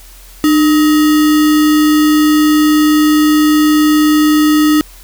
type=tone with sample-and-hold; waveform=sine; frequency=303.2 Hz; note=D#4; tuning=45 cents flat; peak=-6 dBFS; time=0.44-4.81 s; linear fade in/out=0 ms; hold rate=1575 Hz; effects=added 42 Hz sine -36 dBFS peak until 5.03 s + white hiss -40 dBFS RMS until 5.03 s